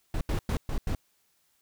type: noise bursts at uneven times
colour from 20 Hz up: brown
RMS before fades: -28 dBFS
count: 5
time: 0.14-0.21 / 0.29-0.39 / 0.49-0.57 / 0.69-0.78 / 0.87-0.95 s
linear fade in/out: 2 ms
effects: white hiss -70 dBFS RMS until 1.61 s